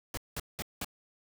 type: noise bursts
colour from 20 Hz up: pink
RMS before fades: -36 dBFS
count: 4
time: 0.14-0.846 s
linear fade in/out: 2 ms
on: 34 ms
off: 190 ms
effects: none